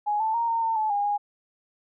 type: tone with pitch steps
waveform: sine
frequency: 834 / 881 / 931 / 917 / 903 / 865 / 814 / 822 Hz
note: G#5 / A5 / A#5 / A#5 / A5 / A5 / G#5 / G#5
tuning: +7 / +2 / -2 / -29 / +45 / -30 / -35 / -18 cents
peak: -22 dBFS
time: 0.06-1.18 s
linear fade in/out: 20 ms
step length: 140 ms
effects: none